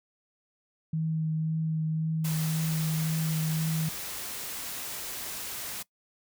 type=tone with vibrato; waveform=sine; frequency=158.8 Hz; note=D#3; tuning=36 cents sharp; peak=-26 dBFS; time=0.93-3.89 s; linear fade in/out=5 ms; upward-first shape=triangle; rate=1.9 Hz; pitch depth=15 cents each way
type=noise; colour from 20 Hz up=white; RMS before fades=-37 dBFS; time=2.24-5.83 s; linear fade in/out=10 ms
effects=noise-tail reverb RT60 0.1 s tail -21 dB re dry